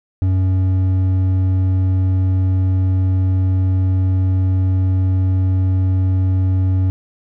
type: tone with hard clipping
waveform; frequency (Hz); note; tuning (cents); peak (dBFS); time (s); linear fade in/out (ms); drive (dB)
triangle; 93.5; F#2; +19; -14; 0.22-6.9; 0; 9
effects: none